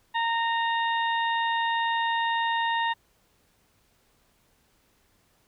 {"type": "harmonic tone with a mistuned harmonic", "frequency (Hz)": 922, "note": "A#5", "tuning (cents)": -19, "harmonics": [1, 2, 3, 4], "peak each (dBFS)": [-25, -29, -36, -36], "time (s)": [0.14, 2.94], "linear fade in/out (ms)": 20, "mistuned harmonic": 3, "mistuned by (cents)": 28, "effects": ["pink hiss -66 dBFS RMS until 5.47 s"]}